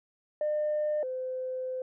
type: tone pair in turn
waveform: sine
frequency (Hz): 603 / 513.5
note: D5 / C5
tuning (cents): +46 / -33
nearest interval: minor third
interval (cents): 279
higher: first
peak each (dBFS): -25 / -31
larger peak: first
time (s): 0.41-1.03 / 1.03-1.82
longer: second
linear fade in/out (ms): 2
effects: tanh soft clip ceiling -23 dBFS